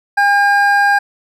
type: tone pair together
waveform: triangle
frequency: 810 / 1611.6 Hz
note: G#5 / G6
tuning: -43 / +48 cents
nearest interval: octave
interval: 1191 cents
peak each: -10 dBFS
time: 0.17-0.99 s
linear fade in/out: 10 ms
effects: none